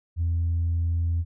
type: tone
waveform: sine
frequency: 84.2 Hz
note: E2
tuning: 37 cents sharp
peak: -20 dBFS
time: 0.16-1.25 s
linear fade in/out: 50 ms
effects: tanh soft clip ceiling -19 dBFS